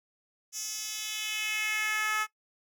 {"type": "tone with high-pass filter sweep", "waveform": "10% pulse", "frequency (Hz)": 430, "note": "A4", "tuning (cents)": -40, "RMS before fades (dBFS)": -32, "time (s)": [0.52, 2.27], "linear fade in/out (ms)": 50, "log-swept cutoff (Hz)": [6000, 1300], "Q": 2.2, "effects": ["noise-tail reverb RT60 0.1 s tail -18 dB re dry"]}